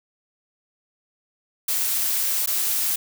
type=noise with dropouts; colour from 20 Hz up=blue; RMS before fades=-23 dBFS; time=1.68-2.96 s; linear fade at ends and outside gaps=5 ms; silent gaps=2.461-2.473 s; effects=none